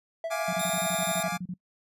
triangle tone with tremolo, 659.3 Hz, E5, in tune, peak -26 dBFS, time 0.24-1.28 s, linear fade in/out 2 ms, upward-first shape sine, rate 13 Hz, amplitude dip 55%
25% pulse chord, D diminished, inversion first, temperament equal with one note detuned, 705.3 / 830.6 / 1174.7 Hz, F5 / Ab5 / D6, +17 / 0 / 0 cents, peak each -31 dBFS, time 0.3-1.38 s, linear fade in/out 20 ms
sine tone bursts, 180 Hz, F#3, 47 cents flat, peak -31 dBFS, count 13, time 0.48-1.54 s, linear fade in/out 5 ms, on 52 ms, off 32 ms
5% pulse tone, 3666 Hz, A#7, 30 cents flat, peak -23 dBFS, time 0.59-1.23 s, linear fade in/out 5 ms
effects noise-tail reverb RT60 0.1 s tail -24 dB re dry + resampled to 32000 Hz

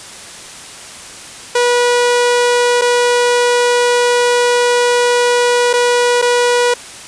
sawtooth tone with dropouts, 486 Hz, B4, 28 cents flat, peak -6 dBFS, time 1.55-6.74 s, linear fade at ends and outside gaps 5 ms, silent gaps 2.813-2.818 / 5.731-5.736 / 6.217-6.223 s, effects white hiss -32 dBFS RMS until 7.07 s + resampled to 22050 Hz

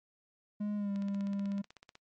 triangle tone with pitch glide, 207.7 to 199.35 Hz, G#3 to G3, 0 to +29 cents, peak -30 dBFS, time 0.6-1.62 s, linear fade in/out 10 ms, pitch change -71 cents, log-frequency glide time 0.76-0.91 s
click train, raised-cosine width 0.2 ms, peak -34 dBFS, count 17, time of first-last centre 0.96-1.954 s, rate 16.1 Hz
effects noise-tail reverb RT60 0.1 s tail -24 dB re dry + MP3 48 kbps

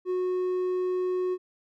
sine tone with hard clipping, 366 Hz, F#4, 19 cents flat, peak -26 dBFS, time 0.05-1.38 s, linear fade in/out 50 ms, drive 3 dB, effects none

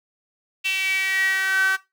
sawtooth tone with high-pass filter sweep, 382.5 Hz, G4, 42 cents flat, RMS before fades -22 dBFS, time 0.64-1.77 s, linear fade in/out 20 ms, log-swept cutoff 2700 to 1400 Hz, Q 8.5, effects noise-tail reverb RT60 0.2 s tail -17 dB re dry

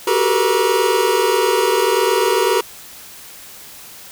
square tone cluster, 372.8 / 393.2 / 441.1 / 482.7 / 954 Hz, F#4 / G4 / A4 / B4 / A#5, +13 / +5 / +4 / -40 / +40 cents, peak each -21 dBFS, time 0.07-2.61 s, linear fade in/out 5 ms, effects white hiss -38 dBFS RMS until 4.11 s

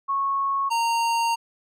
sine / square tone pair in turn, 1100 / 925 Hz, C#6 / A#5, -14 / -14 cents, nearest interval minor third, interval 300 cents, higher first, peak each -21 dBFS, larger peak neither, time 0.08-0.7 / 0.7-1.36 s, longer second, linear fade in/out 20 ms, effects low-pass 10000 Hz 12 dB/octave

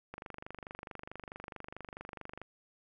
click train, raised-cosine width 0.5 ms, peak -28 dBFS, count 57, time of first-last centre 0.14-2.416 s, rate 24.6 Hz, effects none

